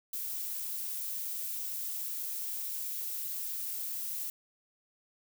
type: noise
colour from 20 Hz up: violet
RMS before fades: -37 dBFS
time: 0.13-4.3 s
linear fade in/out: 2 ms
effects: none